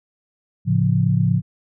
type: chord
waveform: sine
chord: A augmented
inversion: none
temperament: equal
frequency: 110 / 138.59 / 174.61 Hz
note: A2 / C#3 / E#3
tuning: 0 / 0 / 0 cents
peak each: -19 dBFS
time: 0.65-1.42 s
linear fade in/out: 50 ms
effects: none